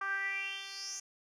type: tone with band-pass filter sweep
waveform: 10% pulse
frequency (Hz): 392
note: G4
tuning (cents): 0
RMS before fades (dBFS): -38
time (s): 0.01-1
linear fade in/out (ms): 5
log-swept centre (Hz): 1300 to 6700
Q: 6.5
effects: none